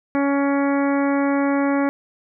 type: harmonic tone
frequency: 280 Hz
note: C#4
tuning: 18 cents sharp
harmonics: 1 / 2 / 3 / 4 / 5 / 6 / 7 / 8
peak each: -18 / -24 / -28 / -30 / -32 / -34 / -35 / -36 dBFS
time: 0.15-1.89 s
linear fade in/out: 0 ms
effects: none